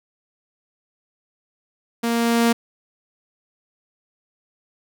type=tone with level ramp; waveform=sawtooth; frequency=233.1 Hz; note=A#3; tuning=in tune; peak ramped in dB=-16 to -10 dBFS; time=2.03-2.53 s; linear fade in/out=10 ms; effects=none